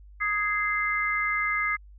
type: chord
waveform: sine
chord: Ab major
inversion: second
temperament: just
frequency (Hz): 1245.9 / 1661.2 / 2077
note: Eb6 / Ab6 / C7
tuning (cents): +2 / 0 / -13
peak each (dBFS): -29 / -31 / -26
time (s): 0.2-1.77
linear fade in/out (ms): 20
effects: added 50 Hz sine -46 dBFS peak until 1.98 s